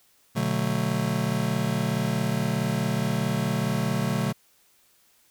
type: chord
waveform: square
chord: B minor seventh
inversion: none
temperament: just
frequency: 123.47 / 148.16 / 185.21 / 222.2 Hz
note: B2 / D3 / F#3 / A3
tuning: 0 / +16 / +2 / +17 cents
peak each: -30 dBFS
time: 0.35-4.33 s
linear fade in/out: 20 ms
effects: white hiss -62 dBFS RMS until 5.3 s